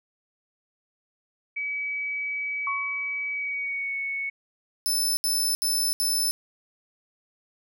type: tone with pitch glide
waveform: sine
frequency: 2280 to 2214 Hz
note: C#7 to C#7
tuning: +48 to -3 cents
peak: -27 dBFS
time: 1.56-4.3 s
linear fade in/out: 10 ms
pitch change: -51 cents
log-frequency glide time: 3.32-3.96 s
type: tone with exponential decay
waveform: sine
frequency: 1108.7 Hz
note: C#6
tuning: in tune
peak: -25 dBFS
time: 2.67-3.36 s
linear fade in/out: 2 ms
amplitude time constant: 150 ms
type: tone bursts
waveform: 20% pulse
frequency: 5274 Hz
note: E8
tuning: in tune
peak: -17 dBFS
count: 4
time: 4.86-6.31 s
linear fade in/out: 0 ms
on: 310 ms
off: 70 ms
effects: none